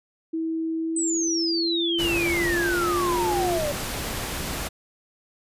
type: tone with pitch glide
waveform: sine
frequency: 324.1 to 353.4 Hz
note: E4 to F4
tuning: -29 to +21 cents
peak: -24 dBFS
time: 0.33-3.59 s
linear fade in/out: 10 ms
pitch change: +150 cents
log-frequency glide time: 0.78-3.23 s
type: exponential sweep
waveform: sine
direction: down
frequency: 8230 to 568 Hz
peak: -24 dBFS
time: 0.96-3.72 s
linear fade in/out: 5 ms
type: noise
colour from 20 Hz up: pink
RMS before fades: -30 dBFS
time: 1.98-4.69 s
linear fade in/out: 20 ms
effects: resampled to 32000 Hz